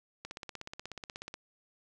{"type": "click train", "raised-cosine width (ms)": 0.2, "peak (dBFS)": -24, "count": 19, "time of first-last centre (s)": [0.25, 1.341], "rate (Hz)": 16.5, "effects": []}